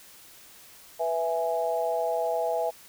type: chord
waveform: sine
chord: E major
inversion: second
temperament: equal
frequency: 493.9 / 659.3 / 830.6 Hz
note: B4 / E5 / G#5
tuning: 0 / 0 / 0 cents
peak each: -30 / -27 / -31 dBFS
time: 0.99-2.71 s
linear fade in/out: 20 ms
effects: white hiss -51 dBFS RMS until 2.88 s